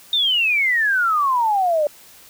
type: exponential sweep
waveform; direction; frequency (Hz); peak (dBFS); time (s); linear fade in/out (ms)
sine; down; 3700 to 577; -15; 0.13-1.87; 2
effects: white hiss -46 dBFS RMS until 2.29 s